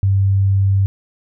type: tone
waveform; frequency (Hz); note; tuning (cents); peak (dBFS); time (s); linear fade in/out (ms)
sine; 97.7; G2; -5; -11; 0.03-0.86; 0
effects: none